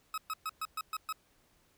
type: tone bursts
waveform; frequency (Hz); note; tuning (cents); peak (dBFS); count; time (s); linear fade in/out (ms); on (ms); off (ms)
40% pulse; 1278; D#6; +46; -33; 7; 0.14-1.126; 2; 38; 120
effects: pink hiss -69 dBFS RMS until 1.77 s